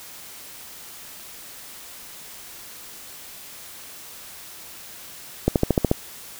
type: accelerating click train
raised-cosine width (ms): 2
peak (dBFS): -3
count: 7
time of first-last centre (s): 5.48-5.914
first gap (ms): 78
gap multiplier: 0.97
effects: white hiss -41 dBFS RMS until 6.39 s